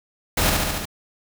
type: noise with echo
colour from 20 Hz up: pink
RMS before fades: -20 dBFS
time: 0.37-0.5 s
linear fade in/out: 5 ms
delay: 71 ms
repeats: 5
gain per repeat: -2 dB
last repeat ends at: 0.855 s
effects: none